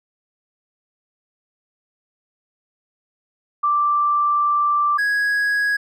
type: tone pair in turn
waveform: sine / triangle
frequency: 1174.7 / 1661.3 Hz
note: D6 / G#6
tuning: 0 / 0 cents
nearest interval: tritone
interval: 600 cents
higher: second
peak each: -15 dBFS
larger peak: neither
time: 3.63-4.98 / 4.98-5.77 s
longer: first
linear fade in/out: 10 ms
effects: none